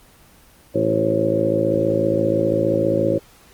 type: harmonic tone with a mistuned harmonic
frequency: 55 Hz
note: A1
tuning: in tune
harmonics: 2 / 3 / 4 / 5 / 6 / 7 / 8 / 9 / 10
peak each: -27 / -28 / -28 / -30 / -22 / -25 / -30 / -26 / -20 dBFS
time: 0.74-3.19 s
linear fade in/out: 20 ms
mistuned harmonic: 9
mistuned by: +31 cents
effects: pink hiss -50 dBFS RMS until 3.53 s + Opus 24 kbps